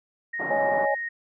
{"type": "tone", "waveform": "sine", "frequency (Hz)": 1864.7, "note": "A#6", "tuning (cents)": 0, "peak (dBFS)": -28, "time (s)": [0.33, 1.09], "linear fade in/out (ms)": 10}
{"type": "band-pass noise", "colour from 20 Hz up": "white", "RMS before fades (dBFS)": -34, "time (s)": [0.39, 0.86], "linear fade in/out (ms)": 10, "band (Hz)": [150, 970], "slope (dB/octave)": 24}
{"type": "chord", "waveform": "sine", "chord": "C# suspended second", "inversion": "none", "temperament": "equal with one note detuned", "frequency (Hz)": [558.2, 622.3, 830.6], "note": ["C#5", "D#5", "G#5"], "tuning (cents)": [12, 0, 0], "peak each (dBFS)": [-25, -28, -25], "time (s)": [0.5, 0.95], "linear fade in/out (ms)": 10}
{"effects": []}